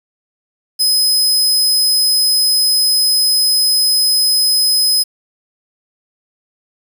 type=tone; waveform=sawtooth; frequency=5060 Hz; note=D#8; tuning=28 cents sharp; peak=-8 dBFS; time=0.79-5.04 s; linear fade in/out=20 ms; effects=7-bit